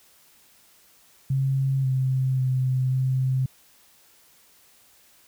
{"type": "tone with pitch steps", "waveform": "sine", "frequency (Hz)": [134.8, 131, 129.3, 130.6], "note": ["C#3", "C3", "C3", "C3"], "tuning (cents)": [-48, 2, -20, -3], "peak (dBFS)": -20, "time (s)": [1.3, 3.46], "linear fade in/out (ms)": 5, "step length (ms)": 540, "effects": ["white hiss -57 dBFS RMS until 5.27 s"]}